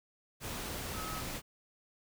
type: tone in noise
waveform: sine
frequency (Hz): 1282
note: E6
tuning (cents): -49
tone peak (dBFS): -42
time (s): 0.93-1.23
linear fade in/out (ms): 50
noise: pink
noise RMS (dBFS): -40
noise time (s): 0.4-1.42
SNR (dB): -5
effects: none